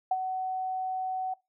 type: tone with ADSR envelope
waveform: sine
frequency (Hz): 750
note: F#5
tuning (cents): +23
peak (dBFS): -21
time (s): 0.11-1.34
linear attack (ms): 5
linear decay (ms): 38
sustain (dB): -8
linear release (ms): 7
effects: noise-tail reverb RT60 0.2 s tail -21 dB re dry